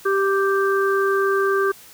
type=harmonic tone; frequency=392 Hz; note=G4; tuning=in tune; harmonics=1 / 3 / 4; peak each=-18 / -23 / -24 dBFS; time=0.05-1.72 s; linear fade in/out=10 ms; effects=white hiss -45 dBFS RMS until 1.93 s